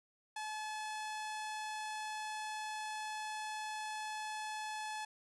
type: tone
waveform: sawtooth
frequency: 859 Hz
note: A5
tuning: 42 cents flat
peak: -36 dBFS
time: 0.36-5.05 s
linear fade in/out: 5 ms
effects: resampled to 24000 Hz + 13-bit